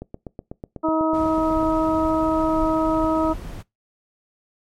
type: click train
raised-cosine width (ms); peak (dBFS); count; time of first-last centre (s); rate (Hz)
2; -19; 14; 0.02-1.629; 8.08
type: harmonic tone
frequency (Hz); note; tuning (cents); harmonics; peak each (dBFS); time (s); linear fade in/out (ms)
318.1; D#4; +38; 1 / 2 / 3 / 4; -20 / -23 / -25 / -26; 0.83-3.34; 20
type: noise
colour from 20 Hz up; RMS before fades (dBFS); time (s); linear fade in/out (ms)
brown; -32; 1.13-3.63; 20
effects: noise-tail reverb RT60 0.2 s tail -23 dB re dry + MP3 64 kbps